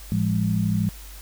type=tone cluster; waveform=sine; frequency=109.9 / 171.2 / 204.3 Hz; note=A2 / F3 / G#3; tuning=-2 / -34 / -28 cents; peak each=-24 dBFS; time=0.12-0.89 s; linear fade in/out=0 ms; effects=added 50 Hz sine -39 dBFS peak until 1.21 s + white hiss -45 dBFS RMS until 1.21 s